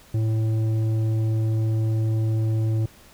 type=tone with tanh clipping; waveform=sine; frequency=110.5 Hz; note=A2; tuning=8 cents sharp; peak=-21 dBFS; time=0.14-2.86 s; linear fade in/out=5 ms; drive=9 dB; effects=pink hiss -51 dBFS RMS until 3.13 s